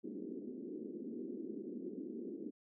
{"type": "band-pass noise", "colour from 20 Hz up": "white", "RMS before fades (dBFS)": -45, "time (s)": [0.03, 2.51], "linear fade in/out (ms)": 20, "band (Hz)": [210, 390], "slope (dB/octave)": 48, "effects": []}